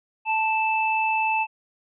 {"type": "tone pair together", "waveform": "sine", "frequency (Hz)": [880, 2637], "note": ["A5", "E7"], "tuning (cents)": [0, 0], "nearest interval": "octave + perfect fifth", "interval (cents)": 1900, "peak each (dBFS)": [-22, -24], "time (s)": [0.25, 1.47], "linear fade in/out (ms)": 50, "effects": []}